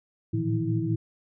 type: tone cluster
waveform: sine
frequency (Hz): 110.2 / 115.1 / 155.5 / 169.1 / 325.4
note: A2 / A#2 / D#3 / E3 / E4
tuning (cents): +3 / -22 / -1 / +44 / -22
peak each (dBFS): -32 / -28 / -32 / -32 / -29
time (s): 0.33-0.96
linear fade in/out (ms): 10
effects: none